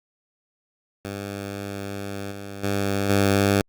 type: tone with level steps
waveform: 10% pulse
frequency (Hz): 99.7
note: G2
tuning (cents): +30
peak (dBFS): -22 / -26 / -14 / -9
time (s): 1.05-3.61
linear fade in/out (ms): 0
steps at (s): 2.31 / 2.63 / 3.09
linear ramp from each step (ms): 10
effects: Opus 48 kbps